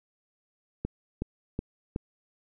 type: click train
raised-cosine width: 3 ms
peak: -17 dBFS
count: 4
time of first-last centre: 0.85-1.961 s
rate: 2.7 Hz
effects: none